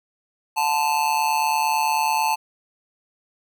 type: tone with amplitude modulation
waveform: square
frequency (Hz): 878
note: A5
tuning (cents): -4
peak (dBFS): -16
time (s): 0.56-2.36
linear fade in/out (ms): 20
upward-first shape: sine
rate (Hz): 149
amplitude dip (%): 75
effects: none